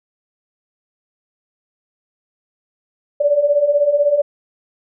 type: beating tone pair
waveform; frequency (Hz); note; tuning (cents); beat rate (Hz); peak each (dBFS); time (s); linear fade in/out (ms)
sine; 567 / 583; C#5 / D5; +39 / -13; 16; -18 / -13; 3.2-4.22; 10
effects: none